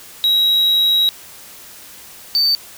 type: tone pair in turn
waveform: triangle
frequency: 3843 / 4573 Hz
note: B7 / D8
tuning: -48 / -47 cents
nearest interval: minor third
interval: 301 cents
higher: second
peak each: -10 / -11 dBFS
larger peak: first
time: 0.24-1.09 / 2.35-2.55 s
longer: first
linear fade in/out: 0 ms
effects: white hiss -39 dBFS RMS until 2.77 s